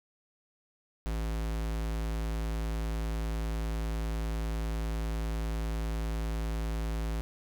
square tone, 55 Hz, A1, in tune, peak -31 dBFS, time 1.06-7.21 s, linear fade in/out 0 ms, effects none

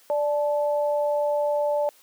sine tone pair together, 587.3 / 869.2 Hz, D5 / A5, 0 / -21 cents, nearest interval perfect fifth, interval 679 cents, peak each -21 / -29 dBFS, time 0.1-1.89 s, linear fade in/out 0 ms, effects white hiss -56 dBFS RMS until 2.02 s + high-pass 300 Hz 12 dB/octave

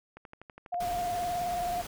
click train, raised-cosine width 0.5 ms, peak -31 dBFS, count 14, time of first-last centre 0.17-1.236 s, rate 12.2 Hz
sine tone with vibrato, 705 Hz, F5, 16 cents sharp, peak -29 dBFS, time 0.72-1.82 s, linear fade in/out 10 ms, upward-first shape triangle, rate 19 Hz, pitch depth 43 cents each way
pink noise, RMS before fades -41 dBFS, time 0.8-1.87 s, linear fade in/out 5 ms
effects none

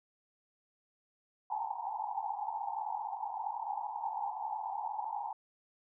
white band-pass noise, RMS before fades -38 dBFS, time 1.5-5.33 s, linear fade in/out 5 ms, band 790 to 910 Hz, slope 96 dB/octave, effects none

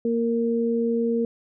sine tone pair together, 233.1 / 463.2 Hz, A#3 / A#4, 0 / -11 cents, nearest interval octave, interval 1189 cents, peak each -23 dBFS, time 0.05-1.25 s, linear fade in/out 2 ms, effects none

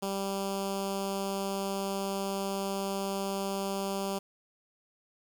10% pulse tone with notch filter, 196 Hz, G3, in tune, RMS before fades -33 dBFS, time 0.02-4.19 s, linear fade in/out 10 ms, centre 1800 Hz, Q 0.8, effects 9-bit

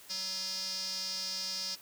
square tone with band-pass filter, 188.5 Hz, F#3, 32 cents sharp, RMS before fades -37 dBFS, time 0.09-1.76 s, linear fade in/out 20 ms, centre 5100 Hz, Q 7.8, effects white hiss -54 dBFS RMS until 1.81 s + high-pass 60 Hz 12 dB/octave

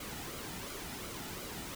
pink noise with flanger, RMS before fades -43 dBFS, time 0-1.75 s, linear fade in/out 5 ms, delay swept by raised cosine 1.1 to 1.89 ms, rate 2.8 Hz, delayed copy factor -0.5, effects none

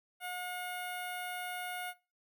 10% pulse tone with notch filter, 720 Hz, F#5, 47 cents flat, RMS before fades -40 dBFS, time 0.2-1.94 s, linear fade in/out 50 ms, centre 4800 Hz, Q 0.68, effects noise-tail reverb RT60 0.3 s tail -20 dB re dry

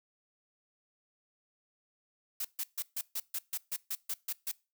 blue noise bursts, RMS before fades -35 dBFS, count 12, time 2.4-4.516 s, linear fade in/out 5 ms, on 48 ms, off 140 ms, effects noise-tail reverb RT60 0.3 s tail -23 dB re dry

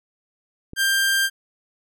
click, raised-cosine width 3 ms, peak -24 dBFS, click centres 0.734 s
sawtooth tone, 1587 Hz, G6, 21 cents sharp, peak -14 dBFS, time 0.76-1.3 s, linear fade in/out 50 ms
effects none

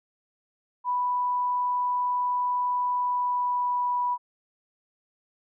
sine tone with pitch glide, 987.8 to 981.5 Hz, B5 to B5, 0 to -11 cents, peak -23 dBFS, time 0.84-4.18 s, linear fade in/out 50 ms, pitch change -11 cents, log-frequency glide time 2.93-4 s, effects none

